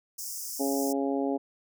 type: high-pass noise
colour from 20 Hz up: pink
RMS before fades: -37 dBFS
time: 0.18-0.93 s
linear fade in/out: 10 ms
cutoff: 5100 Hz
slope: 96 dB/octave
type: harmonic tone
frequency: 138 Hz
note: C#3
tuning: 7 cents flat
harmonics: 2 / 3 / 4 / 5 / 6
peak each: -28 / -32 / -34 / -36 / -38 dBFS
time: 0.59-1.38 s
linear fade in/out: 20 ms
effects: none